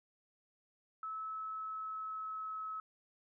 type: tone with pitch glide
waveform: sine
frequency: 1300 to 1289.5 Hz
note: E6 to E6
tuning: -24 to -39 cents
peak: -39 dBFS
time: 1.03-2.8 s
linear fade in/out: 2 ms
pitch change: -15 cents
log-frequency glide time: 1.22-2.6 s
effects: none